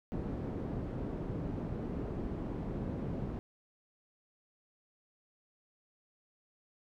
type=low-pass noise; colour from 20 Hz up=white; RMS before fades=-38 dBFS; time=0.12-3.39 s; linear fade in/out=0 ms; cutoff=280 Hz; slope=12 dB/octave; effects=none